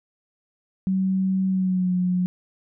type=tone with pitch glide; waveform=sine; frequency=189.6 to 180.93 Hz; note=F#3 to F#3; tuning=+43 to -38 cents; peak=-19 dBFS; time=0.87-2.26 s; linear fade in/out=0 ms; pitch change=-81 cents; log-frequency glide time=1.48-1.94 s; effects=none